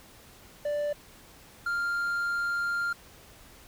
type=tone pair in turn; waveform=triangle; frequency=587.3 / 1396.8 Hz; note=D5 / F6; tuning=0 / 0 cents; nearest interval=octave + minor third; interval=1500 cents; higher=second; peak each=-25 dBFS; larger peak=neither; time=0.65-0.93 / 1.66-2.93 s; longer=second; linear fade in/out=5 ms; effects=pink hiss -53 dBFS RMS until 3.67 s